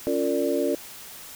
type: tone cluster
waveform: sine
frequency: 279.7 / 351.1 / 458.7 / 586 Hz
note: C#4 / F4 / A#4 / D5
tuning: +16 / +9 / -28 / -4 cents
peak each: -27 dBFS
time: 0.07-0.75 s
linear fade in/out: 0 ms
effects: white hiss -42 dBFS RMS until 1.35 s